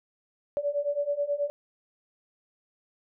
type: beating tone pair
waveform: sine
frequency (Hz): 571 / 580.3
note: D5 / D5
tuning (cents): -49 / -21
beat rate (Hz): 9.3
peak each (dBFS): -30 / -28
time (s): 0.57-1.5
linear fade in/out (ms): 0
effects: none